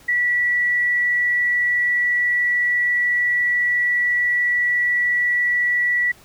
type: tone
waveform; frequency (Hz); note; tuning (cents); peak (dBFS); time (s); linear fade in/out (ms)
sine; 1949; B6; -23; -16; 0.08-6.12; 10
effects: pink hiss -49 dBFS RMS until 6.24 s